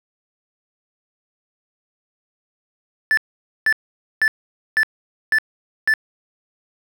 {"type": "tone bursts", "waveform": "triangle", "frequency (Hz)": 1754, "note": "A6", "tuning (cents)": -6, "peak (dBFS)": -11, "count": 6, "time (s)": [3.11, 5.938], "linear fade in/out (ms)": 0, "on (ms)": 63, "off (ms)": 490, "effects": []}